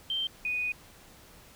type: tone pair in turn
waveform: sine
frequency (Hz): 3136 / 2480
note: G7 / D#7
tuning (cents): 0 / -6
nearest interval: major third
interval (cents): 406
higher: first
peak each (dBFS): -28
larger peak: neither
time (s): 0.1-0.27 / 0.45-0.72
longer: second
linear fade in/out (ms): 2
effects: pink hiss -54 dBFS RMS until 1.55 s